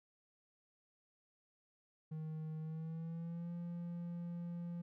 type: tone with pitch glide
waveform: triangle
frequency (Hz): 157.1 to 172.31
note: D#3 to F3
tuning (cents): +17 to -23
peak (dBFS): -39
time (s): 2.11-4.82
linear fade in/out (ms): 10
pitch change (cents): +160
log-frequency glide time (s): 2.6-3.52
effects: none

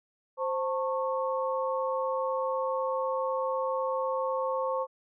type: tone cluster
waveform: sine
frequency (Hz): 524 / 896 / 1098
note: C5 / A5 / C#6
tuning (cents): +2 / +31 / -17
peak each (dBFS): -29 / -35 / -33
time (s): 0.37-4.87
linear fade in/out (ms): 50
effects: none

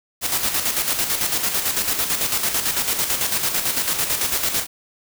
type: noise with tremolo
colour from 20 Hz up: white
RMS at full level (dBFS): -20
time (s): 0.21-4.67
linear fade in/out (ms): 50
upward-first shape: square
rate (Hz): 9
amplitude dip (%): 50
effects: none

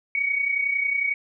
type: tone pair together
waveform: sine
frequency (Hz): 2217 / 2248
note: C#7 / C#7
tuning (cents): 0 / +24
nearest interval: unison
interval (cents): 24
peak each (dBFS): -28 / -22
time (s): 0.15-1.14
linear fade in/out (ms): 2
effects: none

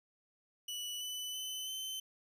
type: tone with pitch steps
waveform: sawtooth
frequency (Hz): 2955 / 2993 / 3031 / 3070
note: F#7 / F#7 / F#7 / G7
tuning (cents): -3 / +19 / +41 / -37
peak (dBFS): -36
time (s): 0.68-2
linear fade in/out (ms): 5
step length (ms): 330
effects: none

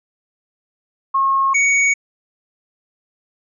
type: tone pair in turn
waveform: sine / square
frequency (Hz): 1084 / 2237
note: C#6 / C#7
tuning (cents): -39 / +15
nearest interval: octave + minor second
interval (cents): 1254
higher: second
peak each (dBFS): -13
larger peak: neither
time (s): 1.14-1.54 / 1.54-1.94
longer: neither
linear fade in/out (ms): 10
effects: resampled to 22050 Hz

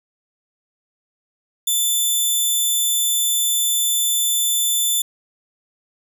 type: tone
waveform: 10% pulse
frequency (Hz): 3520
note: A7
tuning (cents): 0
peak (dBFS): -9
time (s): 1.67-5.02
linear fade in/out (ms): 5
effects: none

